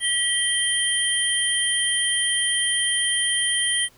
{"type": "tone cluster", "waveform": "sine", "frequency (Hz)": [1941, 3146, 9470], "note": ["B6", "G7", "D9"], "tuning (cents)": [-31, 6, 13], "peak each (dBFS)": [-25, -23, -24], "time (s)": [0, 3.89], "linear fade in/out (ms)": 50, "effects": ["pink hiss -55 dBFS RMS until 3.97 s"]}